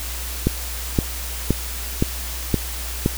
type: click train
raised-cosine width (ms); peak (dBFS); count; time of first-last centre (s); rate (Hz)
3; -3; 6; 0.47-3.061; 1.93
effects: added 60 Hz sine -29 dBFS peak until 3.17 s + white hiss -31 dBFS RMS until 3.17 s